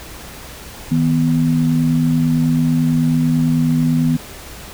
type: tone pair together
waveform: sine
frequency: 157.8 / 246.9 Hz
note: D#3 / B3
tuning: +25 / 0 cents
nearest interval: minor sixth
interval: 775 cents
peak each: -15 dBFS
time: 0.91-4.17 s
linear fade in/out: 10 ms
effects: added 60 Hz sine -42 dBFS peak until 4.73 s + pink hiss -35 dBFS RMS until 4.73 s